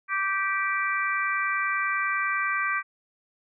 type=harmonic tone; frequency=390 Hz; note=G4; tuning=9 cents flat; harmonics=3 / 4 / 5 / 6; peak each=-28 / -29 / -30 / -31 dBFS; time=0.08-2.83 s; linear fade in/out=50 ms; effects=none